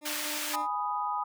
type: tone with tremolo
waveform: 20% pulse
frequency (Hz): 300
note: D4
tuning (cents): +37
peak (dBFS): -34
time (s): 0.01-0.68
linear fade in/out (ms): 50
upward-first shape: square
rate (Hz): 4.1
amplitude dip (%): 35
type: high-pass noise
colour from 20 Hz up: pink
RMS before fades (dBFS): -34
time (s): 0.05-0.56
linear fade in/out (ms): 10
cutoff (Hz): 1500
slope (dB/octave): 12
type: chord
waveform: sine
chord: G# minor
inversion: none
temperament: equal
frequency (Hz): 830.6 / 987.8 / 1244.5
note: G#5 / B5 / D#6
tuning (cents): 0 / 0 / 0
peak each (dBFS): -33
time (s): 0.53-1.24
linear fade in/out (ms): 10
effects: none